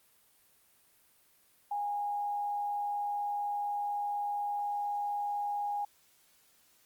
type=tone with frequency modulation; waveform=sine; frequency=820 Hz; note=G#5; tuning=22 cents flat; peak=-31 dBFS; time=1.71-5.85 s; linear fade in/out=5 ms; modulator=84.2 Hz; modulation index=0.21; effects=white hiss -66 dBFS RMS until 6.85 s + Opus 32 kbps